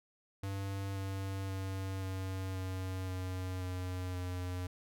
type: tone with pitch steps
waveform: square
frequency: 98 / 96.87 / 95.76 / 94.66 / 93.57 / 92.5 / 91.44 / 90.39 Hz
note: G2 / G2 / G2 / F#2 / F#2 / F#2 / F#2 / F#2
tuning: 0 / -20 / -40 / +40 / +20 / 0 / -20 / -40 cents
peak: -37 dBFS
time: 0.43-4.67 s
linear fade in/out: 5 ms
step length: 530 ms
effects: none